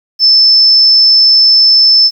sine tone, 5274 Hz, E8, in tune, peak -3 dBFS, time 0.19-2.11 s, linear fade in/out 50 ms, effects 7-bit

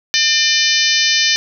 harmonic tone, 600 Hz, D5, 37 cents sharp, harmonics 3 / 4 / 5 / 6 / 7 / 8 / 9 / 10, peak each -20 / -20 / -20 / -20 / -20 / -20 / -20 / -20 dBFS, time 0.14-1.36 s, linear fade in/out 0 ms, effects none

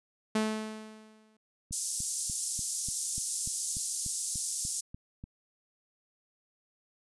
sawtooth tone with exponential decay, 217.1 Hz, A3, 23 cents flat, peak -21 dBFS, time 0.35-1.37 s, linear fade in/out 5 ms, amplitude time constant 220 ms
click train, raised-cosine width 5 ms, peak -30 dBFS, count 13, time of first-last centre 1.71-5.239 s, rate 3.4 Hz
white band-pass noise, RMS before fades -34 dBFS, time 1.72-4.81 s, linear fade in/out 10 ms, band 5900 to 10000 Hz, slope 24 dB/octave
effects resampled to 24000 Hz

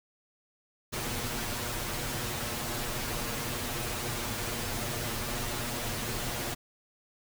pink noise with comb filter, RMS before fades -34 dBFS, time 0.92-6.55 s, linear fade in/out 20 ms, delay 8.4 ms, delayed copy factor +1, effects none

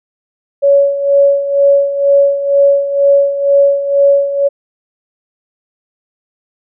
sine tone with tremolo, 561 Hz, C#5, 21 cents sharp, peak -4 dBFS, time 0.62-4.49 s, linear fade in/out 20 ms, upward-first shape sine, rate 2.1 Hz, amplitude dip 70%, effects none

